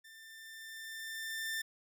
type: tone with level ramp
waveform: sawtooth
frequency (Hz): 1787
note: A6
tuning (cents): +26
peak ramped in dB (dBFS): -50 to -31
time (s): 0.04-1.62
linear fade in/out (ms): 10
effects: none